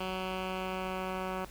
10% pulse tone with low-pass filter sweep, 186.8 Hz, F#3, 17 cents sharp, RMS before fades -36 dBFS, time 0-1.45 s, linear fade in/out 5 ms, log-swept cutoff 3100 to 1900 Hz, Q 1.8, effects added 50 Hz sine -51 dBFS peak until 1.5 s + pink hiss -53 dBFS RMS until 1.5 s

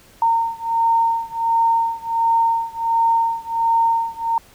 sine beating tone pair, 916 / 917.4 Hz, A#5 / A#5, -31 / -28 cents, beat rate 1.4 Hz, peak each -18 / -19 dBFS, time 0.22-4.38 s, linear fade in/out 2 ms, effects pink hiss -49 dBFS RMS until 4.54 s

